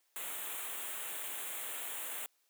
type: band-stop noise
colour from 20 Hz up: white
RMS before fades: -41 dBFS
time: 0.16-2.26 s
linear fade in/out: 0 ms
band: 3600 to 7200 Hz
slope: 48 dB/octave
effects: white hiss -75 dBFS RMS until 2.49 s + high-pass 400 Hz 12 dB/octave